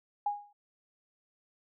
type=tone with exponential decay; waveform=sine; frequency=822 Hz; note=G#5; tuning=18 cents flat; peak=-25 dBFS; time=0.26-0.53 s; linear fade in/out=5 ms; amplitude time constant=58 ms; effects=none